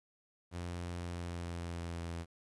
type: tone with pitch glide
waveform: sawtooth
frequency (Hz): 87.31 to 84.48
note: F2 to E2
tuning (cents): 0 to +43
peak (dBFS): -35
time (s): 0.51-2.26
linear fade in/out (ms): 50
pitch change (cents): -57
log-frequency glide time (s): 0.97-2.12
effects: resampled to 24000 Hz + 11-bit